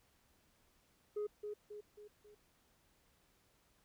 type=tone with echo; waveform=sine; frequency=417.8 Hz; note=G#4; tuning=10 cents sharp; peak=-34 dBFS; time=1.16-1.27 s; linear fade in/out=10 ms; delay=270 ms; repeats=4; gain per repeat=-6 dB; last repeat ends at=2.35 s; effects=tanh soft clip ceiling -35 dBFS + pink hiss -73 dBFS RMS until 3.84 s